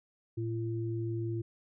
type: tone pair together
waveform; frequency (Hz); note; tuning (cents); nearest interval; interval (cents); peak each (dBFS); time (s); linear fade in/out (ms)
sine; 113.69 / 340.7; A#2 / F4; -43 / -43; octave + perfect fifth; 1900; -33 / -36; 0.37-1.42; 10
effects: none